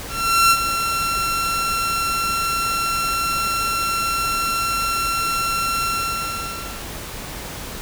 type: tone with ADSR envelope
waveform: sawtooth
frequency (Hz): 1358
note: F6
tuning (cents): -49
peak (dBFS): -7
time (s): 0.08-6.86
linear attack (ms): 430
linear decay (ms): 52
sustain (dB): -9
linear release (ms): 1000
effects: added 50 Hz sine -40 dBFS peak until 7.81 s + pink hiss -32 dBFS RMS until 7.81 s